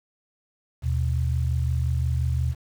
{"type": "tone pair together", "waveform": "sine", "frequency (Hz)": [77.78, 123.47], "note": ["D#2", "B2"], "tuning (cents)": [0, 0], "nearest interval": "minor sixth", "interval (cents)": 800, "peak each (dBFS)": [-23, -25], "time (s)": [0.82, 2.55], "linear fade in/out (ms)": 50, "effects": ["8-bit"]}